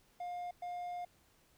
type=tone bursts at uneven times; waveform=triangle; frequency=709 Hz; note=F5; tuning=26 cents sharp; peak=-37 dBFS; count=2; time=0.2-0.51 / 0.62-1.05 s; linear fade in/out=5 ms; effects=pink hiss -69 dBFS RMS until 1.57 s